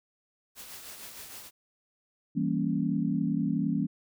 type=noise with tremolo; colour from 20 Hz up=white; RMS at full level=-43 dBFS; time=0.55-1.51 s; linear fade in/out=50 ms; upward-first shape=sine; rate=6.5 Hz; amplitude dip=40%
type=chord; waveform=sine; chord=E diminished seventh; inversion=none; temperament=equal; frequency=164.81 / 196 / 233.1 / 277.2 Hz; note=E3 / G3 / Bb3 / Db4; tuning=0 / 0 / 0 / 0 cents; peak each=-31 dBFS; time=2.35-3.87 s; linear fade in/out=20 ms
effects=none